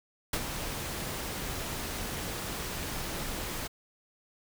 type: noise with ADSR envelope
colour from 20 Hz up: pink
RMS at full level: -28 dBFS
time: 0.33-3.68 s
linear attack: 4 ms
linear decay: 51 ms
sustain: -8 dB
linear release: 18 ms
effects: none